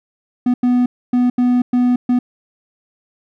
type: tone bursts at uneven times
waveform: triangle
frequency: 246.9 Hz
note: B3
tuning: in tune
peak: -9 dBFS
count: 6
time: 0.46-0.54 / 0.63-0.86 / 1.13-1.3 / 1.38-1.62 / 1.73-1.96 / 2.09-2.19 s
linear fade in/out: 5 ms
effects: none